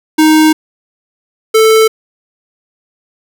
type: tone pair in turn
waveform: square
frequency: 311.8 / 441 Hz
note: D#4 / A4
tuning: +4 / +4 cents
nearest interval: tritone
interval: 600 cents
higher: second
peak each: -5 dBFS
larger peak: neither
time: 0.18-0.53 / 1.54-1.88 s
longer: first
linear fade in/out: 10 ms
effects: none